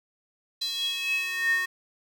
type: tone with high-pass filter sweep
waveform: square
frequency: 367.8 Hz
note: F#4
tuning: 10 cents flat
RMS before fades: -28 dBFS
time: 0.61-1.66 s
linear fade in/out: 10 ms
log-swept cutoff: 4100 to 1600 Hz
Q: 9.9
effects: none